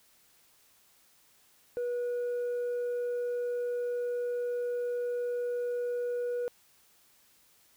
sine tone, 485.6 Hz, B4, 29 cents flat, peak -27 dBFS, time 1.77-6.48 s, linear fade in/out 0 ms, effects tanh soft clip ceiling -29 dBFS + white hiss -64 dBFS RMS until 7.76 s

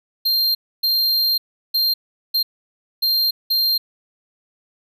square tone bursts at uneven times, 4186 Hz, C8, in tune, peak -16 dBFS, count 6, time 0.25-0.55 / 0.83-1.38 / 1.74-1.94 / 2.34-2.43 / 3.02-3.31 / 3.5-3.78 s, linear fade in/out 10 ms, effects none

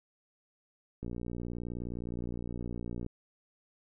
click train, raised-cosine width 3 ms, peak -26 dBFS, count 122, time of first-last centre 1.03-3.064 s, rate 59.5 Hz, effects none

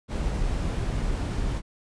brown noise, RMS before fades -27 dBFS, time 0.08-1.62 s, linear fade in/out 50 ms, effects resampled to 22050 Hz

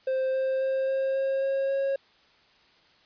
triangle tone with pitch steps, 524 / 527.6 / 531.3 / 535 / 538.7 / 542.5 / 546.3 Hz, C5 / C5 / C5 / C5 / C#5 / C#5 / C#5, +2 / +14 / +26 / +38 / -50 / -37 / -25 cents, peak -22 dBFS, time 0.07-1.96 s, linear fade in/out 5 ms, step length 270 ms, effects white hiss -60 dBFS RMS until 3.05 s + resampled to 11025 Hz

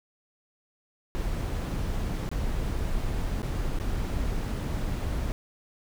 brown noise with dropouts, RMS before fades -29 dBFS, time 1.15-5.32 s, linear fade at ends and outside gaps 0 ms, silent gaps 2.29-2.315 / 3.42-3.429 / 3.788-3.799 s, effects none

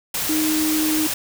sine tone in noise, 310.7 Hz, D#4, 2 cents flat, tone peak -19 dBFS, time 0.29-1.07 s, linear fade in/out 5 ms, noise white, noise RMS -24 dBFS, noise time 0.14-1.14 s, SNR +2 dB, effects none

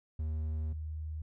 triangle / sine tone pair in turn, 77.78 / 77.78 Hz, D#2 / D#2, 0 / 0 cents, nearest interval unison, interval 0 cents, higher neither, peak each -30 / -36 dBFS, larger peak first, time 0.19-0.73 / 0.73-1.22 s, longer first, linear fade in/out 5 ms, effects none

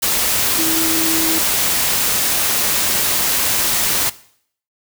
sine tone in noise, 322.9 Hz, E4, 36 cents flat, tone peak -20 dBFS, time 0.58-1.39 s, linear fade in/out 10 ms, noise white, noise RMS -17 dBFS, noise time 0.02-4.1 s, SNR -6 dB, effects noise-tail reverb RT60 0.6 s tail -18 dB re dry

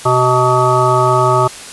harmonic tone, 126.2 Hz, B2, 38 cents sharp, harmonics 1 / 3 / 5 / 7 / 9 / 10, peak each -16 / -16 / -16 / -16 / -16 / -16 dBFS, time 0.05-1.48 s, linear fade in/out 10 ms, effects white hiss -31 dBFS RMS until 1.72 s + resampled to 24000 Hz

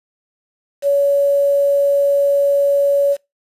sine tone with quantisation, 564 Hz, C#5, 30 cents sharp, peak -11 dBFS, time 0.82-3.17 s, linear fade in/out 50 ms, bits 6, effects noise-tail reverb RT60 0.2 s tail -23 dB re dry + resampled to 32000 Hz

